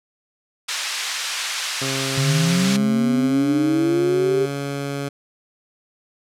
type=band-pass noise; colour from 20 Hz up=white; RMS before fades=-26 dBFS; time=0.68-2.77 s; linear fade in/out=10 ms; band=1200 to 5500 Hz; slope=12 dB/octave
type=tone with pitch glide; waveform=15% pulse; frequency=134.6 to 140.56 Hz; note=C3 to C#3; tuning=+49 to +24 cents; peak=-18 dBFS; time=1.81-5.09 s; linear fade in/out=10 ms; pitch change=+75 cents; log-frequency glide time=2.97-3.85 s
type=linear sweep; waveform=sine; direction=up; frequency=131.7 to 402.7 Hz; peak=-16 dBFS; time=2.17-4.46 s; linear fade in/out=10 ms
effects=low-pass 12000 Hz 12 dB/octave